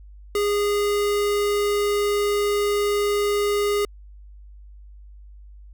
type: tone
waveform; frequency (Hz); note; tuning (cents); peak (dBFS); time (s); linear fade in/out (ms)
square; 410.6; G#4; -20; -20; 0.35-3.85; 2
effects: added 50 Hz sine -41 dBFS peak until 5.73 s